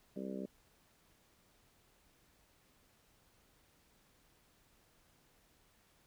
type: harmonic tone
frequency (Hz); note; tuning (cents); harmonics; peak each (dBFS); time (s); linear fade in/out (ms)
65.41; C2; 0; 3 / 4 / 5 / 6 / 7 / 8 / 9; -43 / -46 / -50 / -47 / -51 / -55 / -50; 0.16-0.46; 5
effects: pink hiss -70 dBFS RMS until 6.06 s